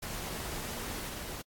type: noise with level steps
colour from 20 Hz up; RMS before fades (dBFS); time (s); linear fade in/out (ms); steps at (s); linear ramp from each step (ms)
pink; -39 / -41; 0.02-1.42; 10; 1.09; 10
effects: AAC 64 kbps